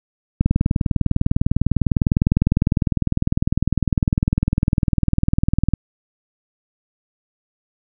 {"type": "click train", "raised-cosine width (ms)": 5, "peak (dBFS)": -3, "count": 107, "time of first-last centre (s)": [0.41, 5.737], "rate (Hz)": 19.9, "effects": []}